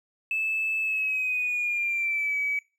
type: tone with pitch glide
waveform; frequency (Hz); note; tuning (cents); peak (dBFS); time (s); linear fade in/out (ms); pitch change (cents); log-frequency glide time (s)
triangle; 2620 to 2281; E7 to C#7; -11 to +49; -21; 0.31-2.59; 2; -240; 0.8-2.38
effects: noise-tail reverb RT60 0.3 s tail -25 dB re dry + tanh soft clip ceiling -22 dBFS